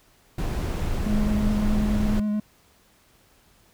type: noise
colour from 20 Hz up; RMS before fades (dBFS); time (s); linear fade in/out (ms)
brown; -25; 0.38-2.2; 5
type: tone with vibrato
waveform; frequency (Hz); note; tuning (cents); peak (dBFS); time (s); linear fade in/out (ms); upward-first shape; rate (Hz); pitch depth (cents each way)
triangle; 210; G#3; +19; -20; 1.06-2.4; 5; square; 9.4; 14
effects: pink hiss -59 dBFS RMS until 3.73 s